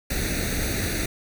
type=noise with comb filter; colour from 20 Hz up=pink; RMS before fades=-26 dBFS; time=0.1-1.06 s; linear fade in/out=5 ms; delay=0.48 ms; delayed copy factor=+0.8; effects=none